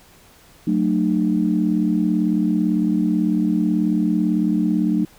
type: tone cluster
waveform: sine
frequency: 184.7 / 222.8 / 302.3 Hz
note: F#3 / A3 / D#4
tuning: -3 / +22 / -50 cents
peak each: -20 dBFS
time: 0.67-5.05 s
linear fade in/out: 5 ms
effects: tanh soft clip ceiling -6 dBFS + pink hiss -50 dBFS RMS until 5.18 s